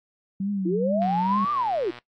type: tone with vibrato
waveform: sine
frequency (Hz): 190.3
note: F#3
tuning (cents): +49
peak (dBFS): -24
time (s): 0.4-1.45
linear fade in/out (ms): 5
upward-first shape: triangle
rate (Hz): 2.3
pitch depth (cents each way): 140
type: linear two-way sweep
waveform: sine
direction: up then down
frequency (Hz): 311.1 to 1203 to 311.1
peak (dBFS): -22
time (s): 0.65-1.91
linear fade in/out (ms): 10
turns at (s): 1.52
type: click train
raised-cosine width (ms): 0.3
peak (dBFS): -25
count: 118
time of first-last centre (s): 1.02-1.987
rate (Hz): 121
effects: noise-tail reverb RT60 0.1 s tail -17 dB re dry + AAC 64 kbps